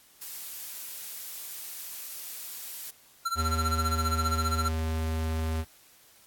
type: noise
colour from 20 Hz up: blue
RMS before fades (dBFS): -39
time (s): 0.21-2.91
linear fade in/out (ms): 10
type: tone with tremolo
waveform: square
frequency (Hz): 1358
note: F6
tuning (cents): -49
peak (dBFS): -26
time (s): 3.25-4.69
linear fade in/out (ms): 10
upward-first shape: sine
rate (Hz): 15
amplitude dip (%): 85
type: tone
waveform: square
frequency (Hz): 80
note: D#2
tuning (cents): +49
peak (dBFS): -28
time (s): 3.35-5.65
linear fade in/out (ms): 50
effects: white hiss -58 dBFS RMS until 6.26 s + AAC 64 kbps